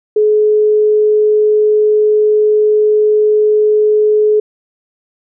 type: tone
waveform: sine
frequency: 425 Hz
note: G#4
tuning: 40 cents sharp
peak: -7 dBFS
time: 0.16-4.4 s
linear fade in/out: 5 ms
effects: none